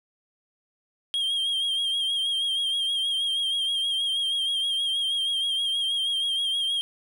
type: tone with vibrato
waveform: triangle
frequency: 3224 Hz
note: G7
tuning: 48 cents sharp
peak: -22 dBFS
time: 1.14-6.81 s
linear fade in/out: 0 ms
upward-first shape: sine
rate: 6.3 Hz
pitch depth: 46 cents each way
effects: none